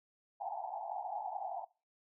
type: band-pass noise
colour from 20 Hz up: white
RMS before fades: -41 dBFS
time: 0.4-1.65 s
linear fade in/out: 10 ms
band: 690 to 870 Hz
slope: 96 dB/octave
effects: noise-tail reverb RT60 0.3 s tail -20 dB re dry